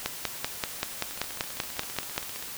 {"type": "two click trains", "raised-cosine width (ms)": 0.2, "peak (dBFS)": [-9, -21], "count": [12, 21], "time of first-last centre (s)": [[0.06, 2.179], [1.11, 2.426]], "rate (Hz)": [5.19, 15.2], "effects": ["white hiss -39 dBFS RMS until 2.57 s"]}